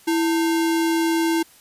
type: tone with sample-and-hold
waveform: sine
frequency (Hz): 329.6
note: E4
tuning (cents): 0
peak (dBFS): -17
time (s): 0.07-1.43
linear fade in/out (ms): 10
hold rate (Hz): 1225
effects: white hiss -51 dBFS RMS until 1.6 s + resampled to 32000 Hz